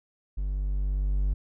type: tone with level ramp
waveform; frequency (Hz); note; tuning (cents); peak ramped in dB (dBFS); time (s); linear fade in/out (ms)
triangle; 48.76; G1; -8; -25 to -20; 0.37-1.34; 10
effects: none